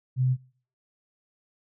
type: tone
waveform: sine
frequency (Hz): 128.6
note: C3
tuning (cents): -30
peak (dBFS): -20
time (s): 0.16-0.37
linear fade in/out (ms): 50
effects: noise-tail reverb RT60 0.5 s tail -24 dB re dry